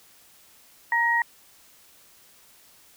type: tone pair together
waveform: sine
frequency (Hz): 930 / 1892.5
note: A#5 / A#6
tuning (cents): -4 / +26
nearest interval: octave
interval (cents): 1230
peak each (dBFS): -24 / -21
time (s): 0.92-1.22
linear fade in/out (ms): 2
effects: white hiss -55 dBFS RMS until 2.96 s